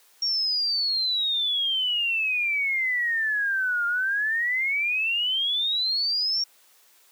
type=exponential two-way sweep; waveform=sine; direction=down then up; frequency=5588 to 1396.9 to 5588 Hz; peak=-22 dBFS; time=0.22-6.44 s; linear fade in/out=5 ms; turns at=3.86 s; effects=white hiss -58 dBFS RMS until 7.11 s + high-pass 400 Hz 12 dB/octave